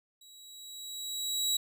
25% pulse tone with level ramp, 3882 Hz, B7, 31 cents flat, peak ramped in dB -50 to -22 dBFS, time 0.21-1.57 s, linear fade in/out 5 ms, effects none

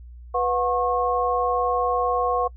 sine tone cluster, 493.5 / 725 / 1087 Hz, B4 / F#5 / C#6, -1 / -35 / -34 cents, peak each -24 dBFS, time 0.34-2.48 s, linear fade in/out 10 ms, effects noise-tail reverb RT60 0.1 s tail -25 dB re dry + added 60 Hz sine -39 dBFS peak until 2.56 s

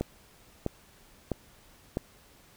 click train, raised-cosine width 2 ms, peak -15 dBFS, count 4, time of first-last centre 0.01-1.971 s, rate 1.53 Hz, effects pink hiss -58 dBFS RMS until 2.56 s

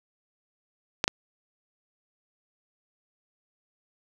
clicks, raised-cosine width 0.2 ms, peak -5 dBFS, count 2, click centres 1.041 / 1.079 s, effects none

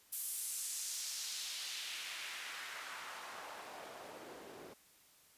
white noise with band-pass filter sweep, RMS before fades -45 dBFS, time 0.12-4.74 s, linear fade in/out 10 ms, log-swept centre 12000 to 330 Hz, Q 1.3, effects white hiss -66 dBFS RMS until 5.37 s + resampled to 32000 Hz

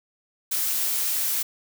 blue noise, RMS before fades -25 dBFS, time 0.51-1.43 s, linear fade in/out 10 ms, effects none

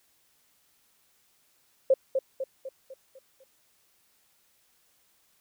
sine tone with echo, 530 Hz, C5, 22 cents sharp, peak -16 dBFS, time 1.9-1.94 s, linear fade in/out 5 ms, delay 250 ms, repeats 6, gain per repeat -6 dB, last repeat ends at 3.44 s, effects white hiss -67 dBFS RMS until 5.4 s

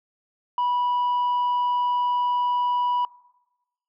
sine tone, 980 Hz, B5, 14 cents flat, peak -18 dBFS, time 0.58-3.05 s, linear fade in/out 2 ms, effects noise-tail reverb RT60 1.0 s tail -21 dB re dry + tanh soft clip ceiling -19 dBFS

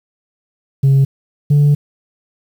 sine tone pair in turn, 136.4 / 145.52 Hz, C#3 / D3, -28 / -16 cents, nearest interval minor second, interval 112 cents, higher second, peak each -5 dBFS, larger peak neither, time 0.83-1.05 / 1.5-1.75 s, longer second, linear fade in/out 10 ms, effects tanh soft clip ceiling -6 dBFS + 7-bit

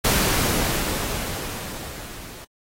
pink noise with level ramp, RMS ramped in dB -18 to -41 dBFS, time 0.04-2.45 s, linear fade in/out 10 ms, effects AAC 48 kbps

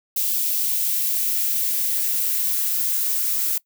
violet noise with high-pass filter sweep, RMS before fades -22 dBFS, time 0.16-3.58 s, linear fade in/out 5 ms, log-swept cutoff 2800 to 1100 Hz, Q 1.3, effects noise-tail reverb RT60 0.1 s tail -21 dB re dry

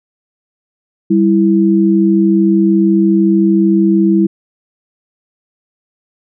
sine tone pair together, 196 / 329.6 Hz, G3 / E4, 0 / 0 cents, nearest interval major sixth, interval 900 cents, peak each -10 dBFS, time 1.1-4.27 s, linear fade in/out 10 ms, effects none

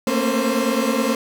30% pulse tone cluster, 224 / 233.7 / 270.7 / 523 Hz, A3 / A#3 / C#4 / C5, +31 / +5 / -41 / -1 cents, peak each -21 dBFS, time 0.07-1.15 s, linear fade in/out 2 ms, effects none

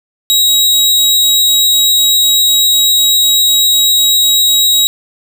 sawtooth tone, 3824 Hz, A#7, 43 cents sharp, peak -4 dBFS, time 0.3-4.87 s, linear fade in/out 0 ms, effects none

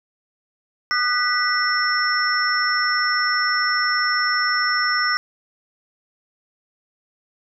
sine tone cluster, 1223 / 1491 / 1962 / 5400 Hz, D#6 / F#6 / B6 / E8, -30 / +13 / -12 / +41 cents, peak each -23 dBFS, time 0.91-5.17 s, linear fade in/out 0 ms, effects none

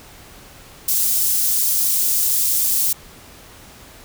white high-pass noise, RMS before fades -18 dBFS, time 0.88-2.93 s, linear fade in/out 5 ms, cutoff 6900 Hz, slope 12 dB/octave, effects pink hiss -43 dBFS RMS until 4.04 s

